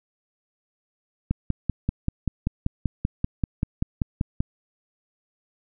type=click train; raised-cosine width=5 ms; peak=-10 dBFS; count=17; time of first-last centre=1.31-4.405 s; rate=5.17 Hz; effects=none